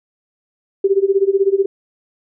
sine tone with tremolo, 392 Hz, G4, in tune, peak -8 dBFS, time 0.84-1.66 s, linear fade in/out 5 ms, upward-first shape sine, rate 16 Hz, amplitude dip 90%, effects none

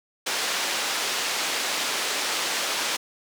white band-pass noise, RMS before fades -27 dBFS, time 0.26-2.97 s, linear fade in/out 10 ms, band 340 to 5400 Hz, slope 12 dB/octave, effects none

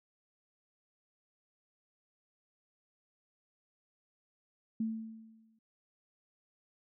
sine tone with exponential decay, 222.5 Hz, A3, 20 cents sharp, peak -29 dBFS, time 4.8-5.59 s, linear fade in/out 5 ms, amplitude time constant 170 ms, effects none

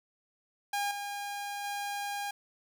sawtooth tone with level steps, 811 Hz, G#5, 41 cents flat, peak -26 / -32 / -30 dBFS, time 0.73-2.31 s, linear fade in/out 5 ms, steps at 0.91 / 1.64 s, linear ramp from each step 2 ms, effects 11-bit

